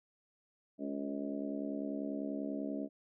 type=harmonic tone with a mistuned harmonic; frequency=70.2 Hz; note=C#2; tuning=22 cents sharp; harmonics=3 / 4 / 5 / 6 / 7 / 8 / 9; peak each=-42 / -38 / -47 / -49 / -52 / -50 / -45 dBFS; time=0.78-2.89 s; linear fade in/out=50 ms; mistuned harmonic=7; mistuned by=-17 cents; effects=none